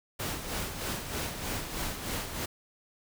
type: noise with tremolo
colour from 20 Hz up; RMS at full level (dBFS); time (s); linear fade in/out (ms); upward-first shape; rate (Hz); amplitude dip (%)
pink; -33; 0.19-2.46; 10; sine; 3.2; 55
effects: none